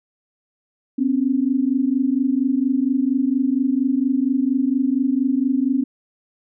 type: tone pair together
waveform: sine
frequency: 253.1 / 277.4 Hz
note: B3 / C#4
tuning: +43 / +1 cents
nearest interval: major second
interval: 158 cents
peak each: -19 dBFS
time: 0.98-5.84 s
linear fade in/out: 10 ms
effects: none